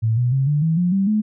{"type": "tone with pitch steps", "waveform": "sine", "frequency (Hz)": [111.8, 122.63, 134.5, 147.52, 161.8, 177.47, 194.66, 213.5], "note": ["A2", "B2", "C3", "D3", "E3", "F3", "G3", "G#3"], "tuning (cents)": [28, -12, 48, 8, -32, 28, -12, 48], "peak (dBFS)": -15, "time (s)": [0.02, 1.22], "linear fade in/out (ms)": 20, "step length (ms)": 150, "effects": []}